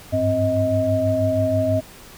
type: tone cluster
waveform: sine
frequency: 97.4 / 103.6 / 262.6 / 631 Hz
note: G2 / G#2 / C4 / D#5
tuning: -11 / -4 / +6 / +24 cents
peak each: -26 / -24 / -24 / -19 dBFS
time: 0.12-1.81 s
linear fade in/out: 20 ms
effects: pink hiss -43 dBFS RMS until 2.17 s